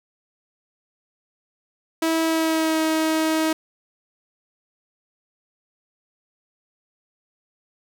sawtooth tone with pitch glide, 324.7 to 317.3 Hz, E4 to D#4, -26 to +34 cents, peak -15 dBFS, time 2.02-3.53 s, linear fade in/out 5 ms, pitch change -40 cents, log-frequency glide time 2.24-2.81 s, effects none

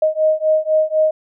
sine beating tone pair, 622.3 / 626.3 Hz, D#5 / D#5, 0 / +11 cents, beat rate 4 Hz, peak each -16 dBFS, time 0.02-1.11 s, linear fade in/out 5 ms, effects none

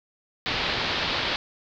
white low-pass noise, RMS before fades -27 dBFS, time 0.46-1.36 s, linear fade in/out 0 ms, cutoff 4500 Hz, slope 48 dB/octave, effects none

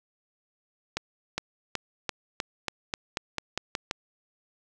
accelerating click train, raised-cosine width 0.2 ms, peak -11 dBFS, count 12, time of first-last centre 0.97-3.911 s, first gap 410 ms, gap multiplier 0.91, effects none

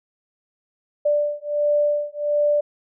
sine beating tone pair, 588 / 589.4 Hz, D5 / D5, +2 / +6 cents, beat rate 1.4 Hz, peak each -21 dBFS, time 1.05-2.61 s, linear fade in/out 10 ms, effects none

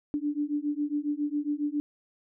sine beating tone pair, 290 / 297.3 Hz, D4 / D4, -22 / +21 cents, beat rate 7.3 Hz, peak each -30 dBFS, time 0.14-1.8 s, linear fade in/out 0 ms, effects none

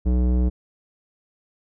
square tone with low-pass filter, 61.74 Hz, B1, in tune, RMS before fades -19 dBFS, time 0.05-0.5 s, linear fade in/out 20 ms, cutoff 370 Hz, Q 0.92, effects none

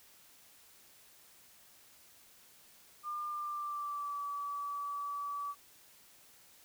sine tone with pitch glide, 1200 to 1148.5 Hz, D6 to D6, +37 to -39 cents, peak -36 dBFS, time 3.03-5.55 s, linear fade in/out 50 ms, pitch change -76 cents, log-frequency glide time 3.28-4.22 s, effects white hiss -61 dBFS RMS until 6.64 s

